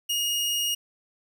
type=tone; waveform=sawtooth; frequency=2865 Hz; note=F7; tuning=44 cents sharp; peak=-21 dBFS; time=0.09-0.75 s; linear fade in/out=10 ms; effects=none